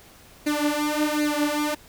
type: tone with flanger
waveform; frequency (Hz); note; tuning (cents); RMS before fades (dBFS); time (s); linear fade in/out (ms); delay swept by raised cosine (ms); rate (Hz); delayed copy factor
sawtooth; 298.3; D4; +27; -24; 0.46-1.75; 10; 0.45 to 5.85; 1.3; +0.85
effects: pink hiss -50 dBFS RMS until 1.88 s